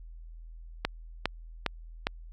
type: click train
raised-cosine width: 0.3 ms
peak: -10 dBFS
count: 4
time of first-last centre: 0.85-2.07 s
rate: 2.46 Hz
effects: added 41 Hz sine -43 dBFS peak until 2.32 s + AAC 48 kbps